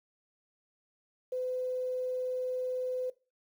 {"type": "tone with quantisation", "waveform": "sine", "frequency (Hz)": 507, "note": "B4", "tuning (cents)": 45, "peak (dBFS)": -31, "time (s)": [1.32, 3.1], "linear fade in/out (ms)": 5, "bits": 10, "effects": ["noise-tail reverb RT60 0.3 s tail -19 dB re dry"]}